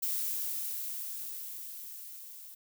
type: noise with level ramp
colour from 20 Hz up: violet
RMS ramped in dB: -32 to -49 dBFS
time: 0.02-2.55 s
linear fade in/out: 10 ms
effects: none